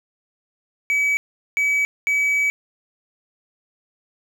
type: tone bursts at uneven times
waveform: triangle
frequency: 2282 Hz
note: C#7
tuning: 50 cents sharp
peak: -15 dBFS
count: 3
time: 0.9-1.17 / 1.57-1.85 / 2.07-2.5 s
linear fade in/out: 0 ms
effects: none